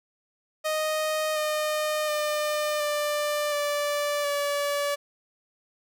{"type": "tone with pitch steps", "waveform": "sawtooth", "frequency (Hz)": [621, 611.4, 601.9, 592.6, 583.4, 574.4], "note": ["D#5", "D#5", "D5", "D5", "D5", "D5"], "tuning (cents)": [-3, -30, 42, 15, -12, -39], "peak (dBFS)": -21, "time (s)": [0.64, 4.96], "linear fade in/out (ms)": 20, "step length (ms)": 720, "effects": []}